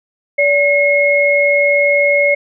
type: tone pair together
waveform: sine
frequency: 574.7 / 2164 Hz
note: D5 / C#7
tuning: -38 / -42 cents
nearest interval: octave + major seventh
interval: 2296 cents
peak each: -12 dBFS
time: 0.38-2.35 s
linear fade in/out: 10 ms
effects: none